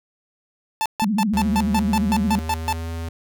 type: tone bursts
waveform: 45% pulse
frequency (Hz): 880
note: A5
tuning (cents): 0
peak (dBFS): -19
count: 11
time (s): 0.81-2.727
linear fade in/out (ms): 0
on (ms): 47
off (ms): 140
type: tone with vibrato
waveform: sine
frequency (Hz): 207.7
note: G#3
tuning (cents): 0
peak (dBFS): -18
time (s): 1.02-2.39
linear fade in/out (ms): 0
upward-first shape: triangle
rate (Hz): 14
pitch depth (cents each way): 190
type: tone with pitch glide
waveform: square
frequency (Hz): 75.4 to 82.7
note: D2 to E2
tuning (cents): +46 to +6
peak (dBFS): -27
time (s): 1.33-3.09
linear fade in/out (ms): 5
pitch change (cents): +160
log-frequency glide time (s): 1.68-2.9
effects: none